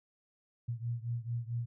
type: beating tone pair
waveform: sine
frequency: 116.54 / 121.04 Hz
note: A#2 / B2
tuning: 0 / -34 cents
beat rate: 4.5 Hz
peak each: -36 / -38 dBFS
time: 0.68-1.66 s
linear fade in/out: 10 ms
effects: none